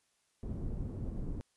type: low-pass noise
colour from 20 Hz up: pink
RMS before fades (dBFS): -38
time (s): 0.43-1.41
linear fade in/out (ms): 0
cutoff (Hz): 270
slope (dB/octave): 12
effects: white hiss -75 dBFS RMS until 1.56 s + resampled to 24000 Hz